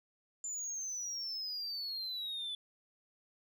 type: exponential sweep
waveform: sine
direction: down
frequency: 7170 to 3457 Hz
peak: -35 dBFS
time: 0.44-2.55 s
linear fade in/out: 2 ms
effects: tanh soft clip ceiling -36 dBFS